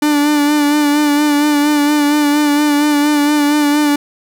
45% pulse tone with vibrato, 294.2 Hz, D4, 3 cents sharp, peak -10 dBFS, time 0.02-3.96 s, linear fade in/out 5 ms, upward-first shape sine, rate 4.3 Hz, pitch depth 32 cents each way, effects none

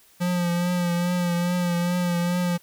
square tone with vibrato, 175.7 Hz, F3, 11 cents sharp, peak -22 dBFS, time 0.2-2.58 s, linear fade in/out 20 ms, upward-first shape triangle, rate 2.4 Hz, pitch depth 37 cents each way, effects white hiss -56 dBFS RMS until 2.62 s

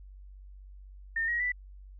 sine tone with pitch steps, 1819 / 1896.2 / 1976.8 Hz, A#6 / A#6 / B6, -43 / +29 / +1 cents, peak -27 dBFS, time 1.16-1.52 s, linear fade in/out 5 ms, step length 120 ms, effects added 48 Hz sine -46 dBFS peak until 1.99 s

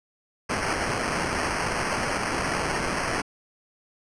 white noise with sample-and-hold, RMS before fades -27 dBFS, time 0.49-3.22 s, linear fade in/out 10 ms, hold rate 3675 Hz, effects resampled to 22050 Hz

